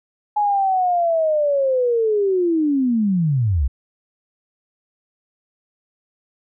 sine linear sweep, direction down, 843 to 58.27 Hz, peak -15 dBFS, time 0.36-3.68 s, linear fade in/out 10 ms, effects none

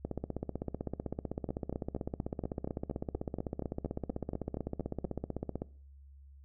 two click trains, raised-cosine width 2 ms, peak -23 / -22 dBFS, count 16 / 89, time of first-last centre 1.49-5.045 / 0.05-5.62 s, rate 4.22 / 15.8 Hz, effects noise-tail reverb RT60 0.5 s tail -22 dB re dry + added 69 Hz sine -52 dBFS peak until 6.44 s

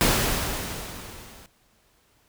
pink noise with level ramp, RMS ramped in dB -19 to -48 dBFS, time 0.01-1.46 s, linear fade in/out 0 ms, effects pink hiss -63 dBFS RMS until 2.28 s

